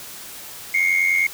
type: tone pair together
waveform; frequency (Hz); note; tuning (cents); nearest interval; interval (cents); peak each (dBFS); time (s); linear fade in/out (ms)
sine; 2127 / 2217; C7 / C#7; +28 / 0; minor second; 72; -16 / -18; 0.74-1.27; 5
effects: tanh soft clip ceiling -12 dBFS + white hiss -37 dBFS RMS until 1.33 s